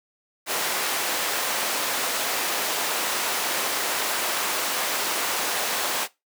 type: high-pass noise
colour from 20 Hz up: pink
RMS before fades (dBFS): -26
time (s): 0.46-6.08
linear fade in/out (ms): 50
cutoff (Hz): 550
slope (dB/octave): 12
effects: noise-tail reverb RT60 0.2 s tail -19 dB re dry